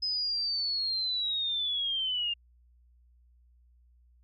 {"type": "linear sweep", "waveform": "sine", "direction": "down", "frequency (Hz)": [5080, 2794], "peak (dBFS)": -28, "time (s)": [0.02, 2.34], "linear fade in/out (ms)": 10, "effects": ["added 60 Hz sine -59 dBFS peak until 4.23 s"]}